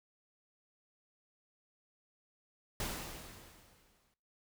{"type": "noise with exponential decay", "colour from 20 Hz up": "pink", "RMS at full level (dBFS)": -37, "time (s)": [2.8, 4.14], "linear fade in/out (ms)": 2, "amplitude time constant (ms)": 290, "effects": ["noise-tail reverb RT60 0.5 s tail -19 dB re dry"]}